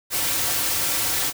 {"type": "noise with comb filter", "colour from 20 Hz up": "white", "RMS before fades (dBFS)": -23, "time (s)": [0.1, 1.33], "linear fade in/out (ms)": 50, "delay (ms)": 4.8, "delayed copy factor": -0.6, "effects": []}